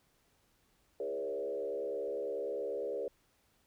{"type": "tone with frequency modulation", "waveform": "sine", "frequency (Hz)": 484, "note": "B4", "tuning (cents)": -35, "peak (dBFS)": -34, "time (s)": [1, 3.08], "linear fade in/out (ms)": 2, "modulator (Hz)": 70.9, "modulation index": 1.4, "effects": ["pink hiss -72 dBFS RMS until 3.66 s"]}